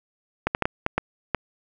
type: clicks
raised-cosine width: 0.5 ms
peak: -6 dBFS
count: 7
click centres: 0.47 / 0.549 / 0.623 / 0.655 / 0.864 / 0.98 / 1.347 s
effects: none